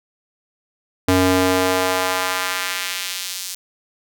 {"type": "tone with high-pass filter sweep", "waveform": "square", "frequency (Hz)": 92.5, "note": "F#2", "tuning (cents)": 0, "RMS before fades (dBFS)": -20, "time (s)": [1.08, 3.55], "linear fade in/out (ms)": 5, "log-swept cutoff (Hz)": [190, 5600], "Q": 0.95, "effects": []}